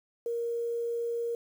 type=tone with quantisation; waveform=sine; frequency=468.9 Hz; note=A#4; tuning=10 cents sharp; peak=-29 dBFS; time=0.26-1.35 s; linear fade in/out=2 ms; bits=9; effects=none